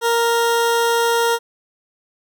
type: tone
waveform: 20% pulse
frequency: 466.2 Hz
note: A#4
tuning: in tune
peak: -10 dBFS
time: 0.01-1.39 s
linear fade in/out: 50 ms
effects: none